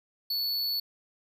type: tone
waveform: square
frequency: 4435 Hz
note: C#8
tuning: in tune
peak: -28 dBFS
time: 0.3-0.8 s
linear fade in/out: 5 ms
effects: none